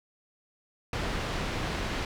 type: low-pass noise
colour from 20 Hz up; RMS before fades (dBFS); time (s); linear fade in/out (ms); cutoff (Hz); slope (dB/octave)
pink; -32; 0.93-2.05; 2; 4000; 12
effects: none